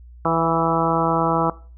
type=harmonic tone with a mistuned harmonic; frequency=164.5 Hz; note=E3; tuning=3 cents flat; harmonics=1 / 2 / 3 / 4 / 5 / 6 / 7 / 8; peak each=-25 / -25 / -25 / -25 / -25 / -25 / -25 / -25 dBFS; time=0.25-1.5 s; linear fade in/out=2 ms; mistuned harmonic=4; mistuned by=+19 cents; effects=noise-tail reverb RT60 0.4 s tail -20 dB re dry + added 60 Hz sine -40 dBFS peak until 1.77 s